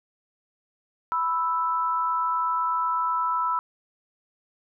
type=tone pair together; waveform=sine; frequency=990.4 / 1318.5 Hz; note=B5 / E6; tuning=+5 / 0 cents; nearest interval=perfect fourth; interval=495 cents; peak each=-25 / -25 dBFS; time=1.12-3.59 s; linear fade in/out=0 ms; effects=none